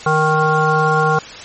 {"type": "harmonic tone", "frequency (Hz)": 155.56, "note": "D#3", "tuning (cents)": 0, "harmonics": [1, 3, 5, 7, 9], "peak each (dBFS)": [-18, -18, -18, -18, -18], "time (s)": [0.06, 1.19], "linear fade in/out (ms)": 5, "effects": ["white hiss -33 dBFS RMS until 1.44 s", "MP3 32 kbps"]}